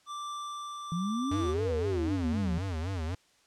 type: tone with tremolo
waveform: square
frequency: 1174.7 Hz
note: D6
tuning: in tune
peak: -36 dBFS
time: 0.06-1.55 s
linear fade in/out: 50 ms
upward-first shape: triangle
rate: 1 Hz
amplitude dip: 30%
type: exponential two-way sweep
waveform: sine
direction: up then down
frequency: 164.4 to 499.3 to 164.4 Hz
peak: -29 dBFS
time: 0.92-2.58 s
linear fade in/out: 0 ms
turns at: 1.71 s
type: tone with vibrato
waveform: square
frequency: 87.4 Hz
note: F2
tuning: 2 cents sharp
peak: -32 dBFS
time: 1.31-3.15 s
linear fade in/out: 5 ms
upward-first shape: sine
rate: 3.9 Hz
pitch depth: 200 cents each way
effects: white hiss -65 dBFS RMS until 3.46 s + low-pass 7000 Hz 12 dB/octave